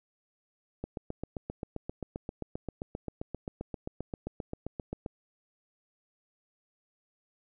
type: click train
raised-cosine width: 2 ms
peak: -22 dBFS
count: 33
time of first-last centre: 0.84-5.062 s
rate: 7.58 Hz
effects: none